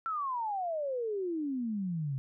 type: exponential sweep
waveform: sine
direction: down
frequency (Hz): 1364 to 130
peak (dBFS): -31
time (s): 0.06-2.18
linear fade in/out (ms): 0
effects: none